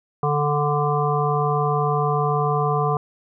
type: harmonic tone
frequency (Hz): 146.83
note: D3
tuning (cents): 0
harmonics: 1 / 3 / 5 / 7 / 8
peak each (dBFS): -22 / -24 / -25 / -26 / -26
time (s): 0.23-2.97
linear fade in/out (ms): 2
effects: none